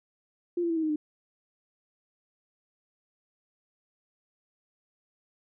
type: tone with pitch steps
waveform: sine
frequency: 349.2 / 339.3 / 329.6 / 320.2 / 311.1 / 302.2 Hz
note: F4 / F4 / E4 / D#4 / D#4 / D4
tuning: 0 / -50 / 0 / +50 / 0 / +50 cents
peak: -25 dBFS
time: 0.57-0.96 s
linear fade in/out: 5 ms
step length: 65 ms
effects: none